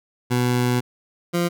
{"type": "tone pair in turn", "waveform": "20% pulse", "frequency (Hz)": [123.47, 173.16], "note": ["B2", "F3"], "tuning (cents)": [0, -14], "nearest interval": "tritone", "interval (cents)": 586, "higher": "second", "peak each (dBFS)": [-13, -14], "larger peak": "first", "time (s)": [[0.3, 0.81], [1.33, 1.49]], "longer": "first", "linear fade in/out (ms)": 20, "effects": []}